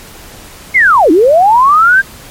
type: linear two-way sweep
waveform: sine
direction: down then up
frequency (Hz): 2217 to 293.7 to 1613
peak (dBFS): -3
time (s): 0.74-2.02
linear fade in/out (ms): 20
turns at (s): 1.11
effects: pink hiss -33 dBFS RMS until 2.3 s + MP3 64 kbps